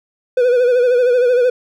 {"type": "tone with vibrato", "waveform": "triangle", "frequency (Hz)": 493.9, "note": "B4", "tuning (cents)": 0, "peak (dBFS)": -8, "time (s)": [0.37, 1.5], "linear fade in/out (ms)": 5, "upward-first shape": "sine", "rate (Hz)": 13, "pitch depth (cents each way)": 59, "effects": []}